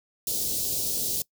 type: band-stop noise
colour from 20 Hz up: white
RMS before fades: -28 dBFS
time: 0.27-1.22 s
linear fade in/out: 2 ms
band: 540 to 4000 Hz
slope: 24 dB/octave
effects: noise-tail reverb RT60 0.1 s tail -23 dB re dry